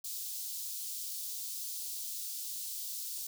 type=high-pass noise; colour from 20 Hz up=white; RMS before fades=-40 dBFS; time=0.04-3.27 s; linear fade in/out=5 ms; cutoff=4000 Hz; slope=24 dB/octave; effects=none